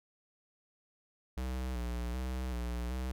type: tone with vibrato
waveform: square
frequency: 61.74 Hz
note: B1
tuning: in tune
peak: -35 dBFS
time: 1.37-3.12 s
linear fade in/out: 5 ms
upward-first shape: square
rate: 1.3 Hz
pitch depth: 53 cents each way
effects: none